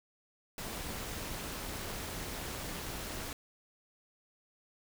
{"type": "noise with amplitude modulation", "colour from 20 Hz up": "pink", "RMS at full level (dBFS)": -38, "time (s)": [0.58, 3.33], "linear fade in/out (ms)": 2, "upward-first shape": "sine", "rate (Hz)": 221, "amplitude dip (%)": 55, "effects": []}